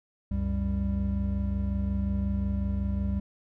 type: tone cluster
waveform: triangle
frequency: 65.5 / 91 / 197.3 Hz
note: C2 / F#2 / G3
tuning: +2 / -28 / +11 cents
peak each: -27 / -30 / -28 dBFS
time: 0.31-3.2 s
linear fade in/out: 5 ms
effects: none